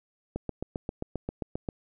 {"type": "click train", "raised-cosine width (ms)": 2, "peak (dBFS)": -18, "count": 11, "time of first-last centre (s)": [0.36, 1.688], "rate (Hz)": 7.53, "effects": []}